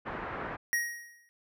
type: low-pass noise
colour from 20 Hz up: white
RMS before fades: -38 dBFS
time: 0.05-0.57 s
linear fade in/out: 20 ms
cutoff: 1700 Hz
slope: 24 dB/octave
type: tone with exponential decay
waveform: square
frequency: 1887 Hz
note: A#6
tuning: 21 cents sharp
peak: -25 dBFS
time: 0.73-1.29 s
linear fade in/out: 0 ms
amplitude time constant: 120 ms
effects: none